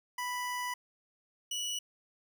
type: tone pair in turn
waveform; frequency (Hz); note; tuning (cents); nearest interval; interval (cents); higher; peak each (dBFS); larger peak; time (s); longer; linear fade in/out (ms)
25% pulse; 987.8 / 2941; B5 / F#7; 0 / -11; octave + perfect fifth; 1889; second; -30 / -30; neither; 0.18-0.74 / 1.51-1.79; first; 5
effects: 11-bit